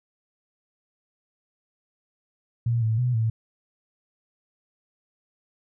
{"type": "tone with pitch steps", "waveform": "sine", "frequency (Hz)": [117.5, 111.1, 124.1, 112.2], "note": ["A#2", "A2", "B2", "A2"], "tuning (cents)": [14, 17, 9, 34], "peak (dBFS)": -20, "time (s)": [2.66, 3.3], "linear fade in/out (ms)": 5, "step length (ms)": 160, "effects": []}